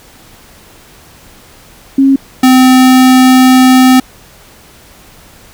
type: tone pair in turn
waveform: sine / square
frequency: 271.3 / 257.3 Hz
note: C#4 / C4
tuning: -37 / -29 cents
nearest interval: minor second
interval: 92 cents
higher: first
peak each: -3 dBFS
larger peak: neither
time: 1.98-2.16 / 2.43-4 s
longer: second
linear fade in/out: 5 ms
effects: pink hiss -39 dBFS RMS until 5.53 s